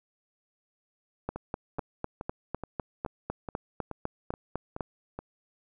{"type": "two click trains", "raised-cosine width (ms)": 1, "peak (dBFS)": [-22, -17], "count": [10, 15], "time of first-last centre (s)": [[1.36, 5.19], [1.29, 4.808]], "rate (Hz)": [2.35, 3.98], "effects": []}